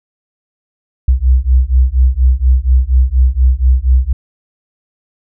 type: beating tone pair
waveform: sine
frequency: 61.74 / 65.94 Hz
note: B1 / C2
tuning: 0 / +14 cents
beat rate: 4.2 Hz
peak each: -10 dBFS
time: 1.08-4.13 s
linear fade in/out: 5 ms
effects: none